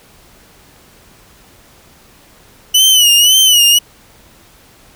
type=tone with vibrato; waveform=sawtooth; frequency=2960 Hz; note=F#7; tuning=in tune; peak=-3 dBFS; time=2.74-3.79 s; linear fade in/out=10 ms; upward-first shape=sine; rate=1.9 Hz; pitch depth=90 cents each way; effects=pink hiss -45 dBFS RMS until 4.95 s